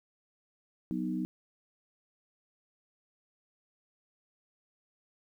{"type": "chord", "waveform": "sine", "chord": "B major", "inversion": "second", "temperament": "equal", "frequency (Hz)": [185, 246.9, 311.1], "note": ["F#3", "B3", "D#4"], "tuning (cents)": [0, 0, 0], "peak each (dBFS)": [-35, -35, -35], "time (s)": [0.91, 1.25], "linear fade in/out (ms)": 0, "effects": ["11-bit"]}